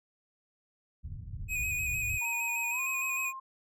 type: low-pass noise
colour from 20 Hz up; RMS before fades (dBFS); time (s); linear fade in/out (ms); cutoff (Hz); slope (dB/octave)
white; -40; 1.03-2.19; 20; 110; 24
type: tone with vibrato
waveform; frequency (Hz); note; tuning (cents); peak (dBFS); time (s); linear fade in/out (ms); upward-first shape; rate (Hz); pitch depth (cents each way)
square; 2500; D#7; +8; -31; 1.48-3.33; 50; square; 6.5; 26
type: tone with pitch glide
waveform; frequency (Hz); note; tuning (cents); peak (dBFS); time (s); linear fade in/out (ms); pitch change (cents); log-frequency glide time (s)
sine; 928 to 1059.9; A#5 to C6; -8 to +22; -39; 2.21-3.4; 10; +230; 2.71-2.81
effects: none